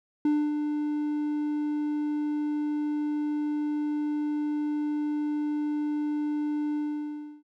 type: tone with ADSR envelope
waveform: triangle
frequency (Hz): 297.8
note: D4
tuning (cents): +24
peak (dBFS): -18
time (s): 0.25-7.43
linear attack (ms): 3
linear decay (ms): 260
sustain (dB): -6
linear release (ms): 670
effects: none